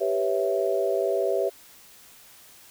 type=chord; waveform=sine; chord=C# half-diminished seventh; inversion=second; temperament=equal; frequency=392 / 493.9 / 554.4 / 659.3 Hz; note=G4 / B4 / C#5 / E5; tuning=0 / 0 / 0 / 0 cents; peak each=-26 / -29 / -28 / -27 dBFS; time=0-1.5 s; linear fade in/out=20 ms; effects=white hiss -51 dBFS RMS until 2.7 s